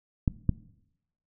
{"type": "clicks", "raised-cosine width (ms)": 5, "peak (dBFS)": -10, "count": 2, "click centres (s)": [0.278, 0.493], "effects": ["noise-tail reverb RT60 0.8 s tail -19 dB re dry"]}